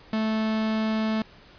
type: tone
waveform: 45% pulse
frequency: 218.9 Hz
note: A3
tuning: 9 cents flat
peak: -23 dBFS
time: 0.13-1.22 s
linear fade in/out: 2 ms
effects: pink hiss -51 dBFS RMS until 1.58 s + resampled to 11025 Hz